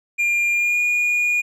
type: tone with pitch glide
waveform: triangle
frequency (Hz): 2400 to 2438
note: D7 to D#7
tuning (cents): +37 to -36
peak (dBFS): -15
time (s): 0.18-1.42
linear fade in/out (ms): 20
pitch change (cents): +27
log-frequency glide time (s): 0.53-0.8
effects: none